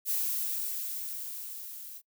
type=noise with level ramp; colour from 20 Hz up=violet; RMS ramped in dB=-29 to -45 dBFS; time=0.05-2.02 s; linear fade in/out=50 ms; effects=noise-tail reverb RT60 0.1 s tail -24 dB re dry